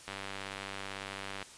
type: click train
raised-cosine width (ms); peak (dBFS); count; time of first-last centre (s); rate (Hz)
0.3; -23; 133; 0.08-1.427; 98
effects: white hiss -52 dBFS RMS until 1.57 s + resampled to 22050 Hz